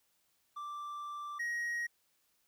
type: tone pair in turn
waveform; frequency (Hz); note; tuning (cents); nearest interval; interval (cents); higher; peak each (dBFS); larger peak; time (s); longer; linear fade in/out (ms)
triangle; 1174.7 / 1888.6; D6 / A#6; 0 / +22; minor sixth; 822; second; -38 / -32; second; 0.56-1.39 / 1.39-1.87; first; 10
effects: white hiss -75 dBFS RMS until 2.47 s